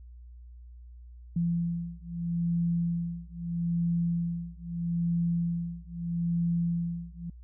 sine beating tone pair, 170 / 170.78 Hz, F3 / F3, -46 / -38 cents, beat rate 0.78 Hz, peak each -30 dBFS, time 1.36-7.3 s, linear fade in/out 5 ms, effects added 60 Hz sine -45 dBFS peak until 7.43 s

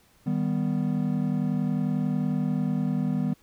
triangle chord, Eb augmented, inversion none, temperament equal, 155.56 / 196 / 246.9 Hz, Eb3 / G3 / B3, 0 / 0 / 0 cents, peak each -26 dBFS, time 0.26-3.34 s, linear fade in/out 10 ms, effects pink hiss -61 dBFS RMS until 3.42 s

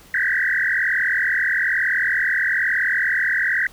sine tone with frequency modulation, 1753 Hz, A6, 7 cents flat, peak -17 dBFS, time 0.14-3.67 s, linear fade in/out 2 ms, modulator 41.1 Hz, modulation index 5.6, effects pink hiss -48 dBFS RMS until 3.72 s

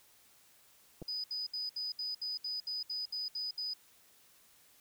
clicks, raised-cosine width 2 ms, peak -32 dBFS, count 2, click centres 1.018 / 1.024 s
sine tone bursts, 4978 Hz, D#8, in tune, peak -35 dBFS, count 12, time 1.08-3.737 s, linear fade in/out 5 ms, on 160 ms, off 67 ms
effects white hiss -64 dBFS RMS until 4.8 s

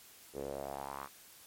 sawtooth tone with band-pass filter sweep, 69.3 Hz, C#2, in tune, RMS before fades -42 dBFS, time 0.33-1.09 s, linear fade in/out 50 ms, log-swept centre 420 to 1200 Hz, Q 3.7, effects white hiss -57 dBFS RMS until 1.46 s + MP3 64 kbps

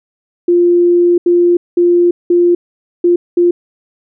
sine tone bursts at uneven times, 349.2 Hz, F4, in tune, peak -6 dBFS, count 6, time 0.48-1.18 / 1.26-1.57 / 1.77-2.11 / 2.3-2.55 / 3.04-3.16 / 3.37-3.51 s, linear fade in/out 5 ms, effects none

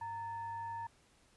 sine tone with frequency modulation, 923 Hz, A#5, 17 cents flat, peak -39 dBFS, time 0.01-0.87 s, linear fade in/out 5 ms, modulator 822 Hz, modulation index 0.38, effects pink hiss -68 dBFS RMS until 1.36 s + resampled to 24000 Hz

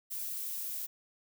violet noise, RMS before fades -38 dBFS, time 0.1-0.87 s, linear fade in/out 20 ms, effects none

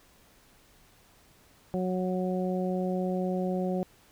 harmonic tone, 183.9 Hz, F#3, 10 cents flat, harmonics 1 / 2 / 3 / 4, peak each -29 / -33 / -34 / -38 dBFS, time 1.74-3.83 s, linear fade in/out 0 ms, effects pink hiss -60 dBFS RMS until 4.11 s

